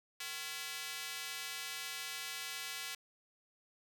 square tone with high-pass filter, 153.6 Hz, D#3, 22 cents flat, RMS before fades -43 dBFS, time 0.2-2.95 s, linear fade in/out 5 ms, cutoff 2300 Hz, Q 0.92, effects none

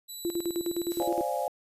10% pulse tone, 3951 Hz, B7, in tune, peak -30 dBFS, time 0.08-1.09 s, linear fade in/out 20 ms
sine tone with tremolo, 343.7 Hz, F4, 28 cents flat, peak -26 dBFS, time 0.25-1.21 s, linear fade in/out 0 ms, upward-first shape square, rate 9.7 Hz, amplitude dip 80%
blue noise, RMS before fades -46 dBFS, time 0.9-1.48 s, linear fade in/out 10 ms
sine chord, D half-diminished seventh, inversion third, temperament equal, 523.3 / 587.3 / 698.5 / 830.6 Hz, C5 / D5 / F5 / Ab5, 0 / 0 / 0 / 0 cents, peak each -33 dBFS, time 1-1.48 s, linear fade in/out 0 ms
effects resampled to 32000 Hz

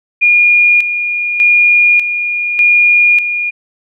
sine tone with tremolo, 2428 Hz, D#7, 43 cents flat, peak -5 dBFS, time 0.21-3.51 s, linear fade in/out 20 ms, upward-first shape square, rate 0.84 Hz, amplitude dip 60%, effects none

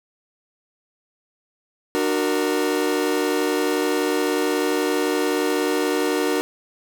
40% pulse chord, D augmented, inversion none, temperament equal with one note detuned, 298.5 / 370 / 466.2 Hz, D4 / F#4 / A#4, +28 / 0 / 0 cents, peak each -23 dBFS, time 1.95-6.41 s, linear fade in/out 0 ms, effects none

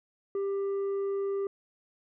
sine tone with tanh clipping, 395.4 Hz, G4, 15 cents sharp, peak -29 dBFS, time 0.35-1.47 s, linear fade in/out 2 ms, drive 4 dB, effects none

